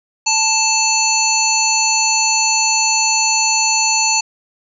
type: harmonic tone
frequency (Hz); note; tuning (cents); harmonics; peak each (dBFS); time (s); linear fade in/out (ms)
880; A5; 0; 1 / 3 / 5 / 7 / 8; -19 / -19 / -19 / -19 / -19; 0.26-4.21; 10
effects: none